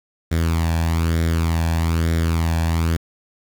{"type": "tone with flanger", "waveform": "sawtooth", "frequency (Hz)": 82.41, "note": "E2", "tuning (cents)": 0, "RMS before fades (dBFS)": -19, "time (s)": [0.31, 2.97], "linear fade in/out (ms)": 10, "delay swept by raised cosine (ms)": [0.54, 1.19], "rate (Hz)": 1.1, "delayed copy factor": 0.6, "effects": ["7-bit"]}